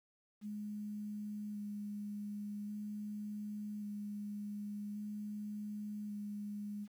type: tone with vibrato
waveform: sine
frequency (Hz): 207.7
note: G#3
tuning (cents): 0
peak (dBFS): -40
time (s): 0.41-6.88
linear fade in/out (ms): 50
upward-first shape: square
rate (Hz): 0.44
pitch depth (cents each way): 11
effects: 11-bit